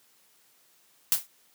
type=noise with exponential decay; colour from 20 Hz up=blue; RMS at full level=-18 dBFS; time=1.12-1.27 s; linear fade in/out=1 ms; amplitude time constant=31 ms; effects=white hiss -63 dBFS RMS until 1.54 s + high-pass 150 Hz 12 dB/octave